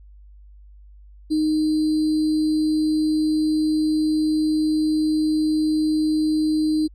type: tone with sample-and-hold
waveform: sine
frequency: 309.3 Hz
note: D#4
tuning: 10 cents flat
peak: -17 dBFS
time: 1.3-6.88 s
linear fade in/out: 20 ms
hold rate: 4410 Hz
effects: added 50 Hz sine -43 dBFS peak until 6.94 s + low-pass 8000 Hz 12 dB/octave